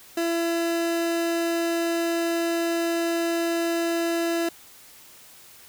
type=tone; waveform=30% pulse; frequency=336.1 Hz; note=E4; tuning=34 cents sharp; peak=-20 dBFS; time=0.17-4.49 s; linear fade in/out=5 ms; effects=white hiss -49 dBFS RMS until 5.68 s